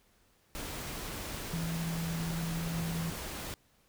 sine tone in noise, 165.7 Hz, E3, 9 cents sharp, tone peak -33 dBFS, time 1.53-3.1 s, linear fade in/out 0 ms, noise pink, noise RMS -40 dBFS, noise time 0.55-3.54 s, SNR +4 dB, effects pink hiss -68 dBFS RMS until 3.88 s

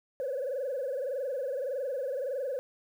sine tone with frequency modulation, 533 Hz, C5, 32 cents sharp, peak -29 dBFS, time 0.2-2.59 s, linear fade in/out 0 ms, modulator 21.7 Hz, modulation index 1.9, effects tanh soft clip ceiling -27 dBFS + 10-bit

